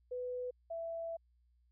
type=tone pair in turn; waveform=sine; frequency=497.6 / 664.2 Hz; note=B4 / E5; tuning=+13 / +13 cents; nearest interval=perfect fourth; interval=500 cents; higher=second; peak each=-37 / -38 dBFS; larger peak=first; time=0.11-0.51 / 0.7-1.17 s; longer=second; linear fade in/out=10 ms; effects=added 60 Hz sine -68 dBFS peak until 1.71 s